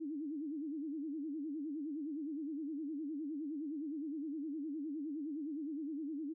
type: tone with vibrato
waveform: sine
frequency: 299.3 Hz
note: D4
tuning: 33 cents sharp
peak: -38 dBFS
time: 0-6.34 s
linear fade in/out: 20 ms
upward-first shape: sine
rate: 9.7 Hz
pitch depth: 150 cents each way
effects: none